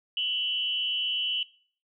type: tone with amplitude modulation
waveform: sine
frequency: 2968 Hz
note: F#7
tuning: 5 cents sharp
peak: -22 dBFS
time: 0.17-1.43 s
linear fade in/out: 2 ms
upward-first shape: sine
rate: 240 Hz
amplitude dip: 80%
effects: noise-tail reverb RT60 0.5 s tail -21 dB re dry